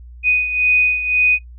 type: beating tone pair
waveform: sine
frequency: 2489 / 2490.9 Hz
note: D#7 / D#7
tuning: 0 / +1 cents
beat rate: 1.9 Hz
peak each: -14 / -20 dBFS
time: 0.23-1.39 s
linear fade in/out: 50 ms
effects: noise-tail reverb RT60 0.1 s tail -17 dB re dry + added 60 Hz sine -35 dBFS peak until 1.58 s